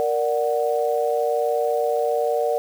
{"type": "chord", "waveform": "sine", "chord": "Bb augmented", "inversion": "none", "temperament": "equal", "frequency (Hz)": [466.2, 587.3, 740], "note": ["Bb4", "D5", "F#5"], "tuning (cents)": [0, 0, 0], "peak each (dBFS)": [-22, -23, -25], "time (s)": [0, 2.58], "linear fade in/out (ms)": 0, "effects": ["7-bit"]}